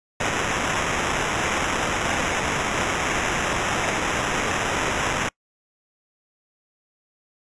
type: noise with sample-and-hold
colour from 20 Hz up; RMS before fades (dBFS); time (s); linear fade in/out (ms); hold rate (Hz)
white; -24; 0.2-5.29; 5; 4410
effects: noise-tail reverb RT60 0.1 s tail -26 dB re dry + resampled to 22050 Hz